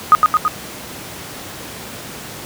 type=tone with echo; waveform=sine; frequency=1244.5 Hz; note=D#6; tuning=in tune; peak=-3 dBFS; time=0.12-0.15 s; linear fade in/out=0 ms; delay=110 ms; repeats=3; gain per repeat=-3 dB; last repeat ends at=0.48 s; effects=pink hiss -31 dBFS RMS until 2.45 s + high-pass 100 Hz 12 dB/octave